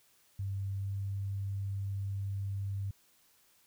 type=tone with pitch glide; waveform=sine; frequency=98 to 98.62 Hz; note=G2 to G2; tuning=0 to +11 cents; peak=-33 dBFS; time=0.39-2.91 s; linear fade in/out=5 ms; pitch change=+11 cents; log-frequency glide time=0.8-0.91 s; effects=white hiss -67 dBFS RMS until 3.66 s